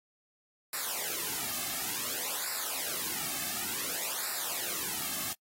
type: noise with flanger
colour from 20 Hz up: white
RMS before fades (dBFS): -35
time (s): 0.73-5.33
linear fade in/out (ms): 2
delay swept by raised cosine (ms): 0.31 to 2.11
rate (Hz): 0.56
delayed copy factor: -0.9
effects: noise-tail reverb RT60 0.1 s tail -26 dB re dry + AAC 48 kbps